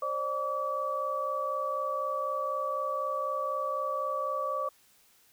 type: tone cluster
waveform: sine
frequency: 533 / 597 / 1147 Hz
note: C5 / D5 / D6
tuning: +32 / +28 / -41 cents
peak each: -35 / -36 / -31 dBFS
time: 0.02-4.69 s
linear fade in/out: 5 ms
effects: white hiss -63 dBFS RMS until 5.32 s

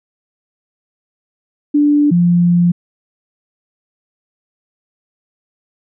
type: tone pair in turn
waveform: sine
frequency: 292.9 / 174.16 Hz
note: D4 / F3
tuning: -5 / -5 cents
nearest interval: major sixth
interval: 900 cents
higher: first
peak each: -8 dBFS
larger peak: neither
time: 1.74-2.11 / 2.11-2.72 s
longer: second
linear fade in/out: 10 ms
effects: none

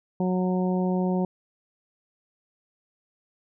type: harmonic tone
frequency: 183.4 Hz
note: F#3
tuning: 15 cents flat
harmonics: 1 / 2 / 3 / 4 / 5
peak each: -23 / -29 / -33 / -35 / -37 dBFS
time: 0.2-1.25 s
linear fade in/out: 2 ms
effects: none

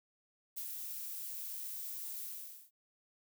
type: noise with ADSR envelope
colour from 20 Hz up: violet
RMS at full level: -40 dBFS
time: 0.56-2.71 s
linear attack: 18 ms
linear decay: 60 ms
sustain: -3 dB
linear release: 470 ms
effects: none

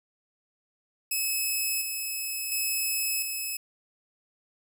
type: tone with tremolo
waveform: 5% pulse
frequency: 2583 Hz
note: E7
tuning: 36 cents flat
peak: -17 dBFS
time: 1.11-3.57 s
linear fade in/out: 5 ms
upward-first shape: square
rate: 0.71 Hz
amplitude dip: 40%
effects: none

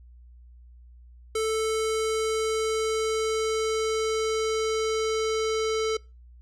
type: tone with low-pass filter sweep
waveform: square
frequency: 440 Hz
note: A4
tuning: in tune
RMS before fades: -26 dBFS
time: 1.35-5.97 s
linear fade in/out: 5 ms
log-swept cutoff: 9000 to 5700 Hz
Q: 1.6
effects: noise-tail reverb RT60 0.3 s tail -25 dB re dry + added 60 Hz sine -47 dBFS peak until 6.41 s

